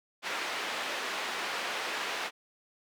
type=band-pass noise; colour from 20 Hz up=white; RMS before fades=-35 dBFS; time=0.22-2.31 s; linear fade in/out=50 ms; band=390 to 2700 Hz; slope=12 dB/octave; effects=none